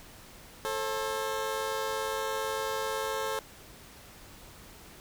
20% pulse tone pair together, 440 / 537.9 Hz, A4 / C5, 0 / +48 cents, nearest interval minor third, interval 348 cents, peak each -28 / -29 dBFS, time 0.65-3.39 s, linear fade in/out 0 ms, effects pink hiss -51 dBFS RMS until 5 s

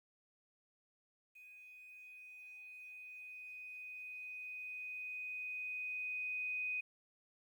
sine tone with level ramp, 2497 Hz, D#7, 6 cents sharp, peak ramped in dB -55 to -36 dBFS, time 1.35-6.81 s, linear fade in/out 10 ms, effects 12-bit

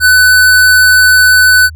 square tone, 1501 Hz, F#6, 24 cents sharp, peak -4 dBFS, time 0-1.7 s, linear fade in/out 50 ms, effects added 79 Hz sine -25 dBFS peak until 1.75 s

